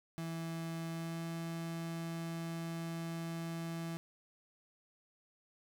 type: tone with pitch glide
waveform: 35% pulse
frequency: 164.81 to 166.05 Hz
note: E3 to E3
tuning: 0 to +13 cents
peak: -37 dBFS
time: 0.18-3.97 s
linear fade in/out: 0 ms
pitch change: +13 cents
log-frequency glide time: 0.9-1.25 s
effects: 12-bit